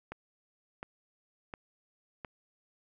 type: click train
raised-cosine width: 0.5 ms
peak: -25 dBFS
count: 4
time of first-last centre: 0.12-2.248 s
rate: 1.41 Hz
effects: none